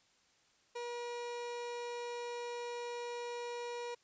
30% pulse tone, 479.6 Hz, A#4, 49 cents sharp, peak -37 dBFS, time 0.75-3.95 s, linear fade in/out 10 ms, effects white hiss -70 dBFS RMS until 4.03 s + resampled to 16000 Hz

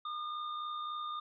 square tone with amplitude modulation, 1214 Hz, D#6, 43 cents flat, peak -36 dBFS, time 0.05-1.2 s, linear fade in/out 5 ms, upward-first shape sine, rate 63.6 Hz, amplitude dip 35%, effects resampled to 11025 Hz

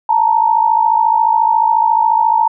sine tone pair together, 878.1 / 932.3 Hz, A5 / A#5, -4 / 0 cents, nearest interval minor second, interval 104 cents, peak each -12 dBFS, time 0.09-2.48 s, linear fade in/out 5 ms, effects none

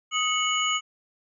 sine tone cluster, 1255 / 2201 / 2953 / 6740 Hz, D#6 / C#7 / F#7 / G#8, +15 / -13 / -4 / +25 cents, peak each -27 / -29 / -26 / -32 dBFS, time 0.11-0.81 s, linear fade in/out 50 ms, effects none

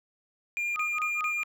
triangle tone bursts, 2403 Hz, D7, 39 cents sharp, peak -26 dBFS, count 4, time 0.57-1.432 s, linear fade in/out 0 ms, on 190 ms, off 34 ms
sine tone with tremolo, 1244.5 Hz, D#6, in tune, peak -28 dBFS, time 0.74-1.44 s, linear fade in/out 50 ms, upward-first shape sine, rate 4.5 Hz, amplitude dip 100%
effects none

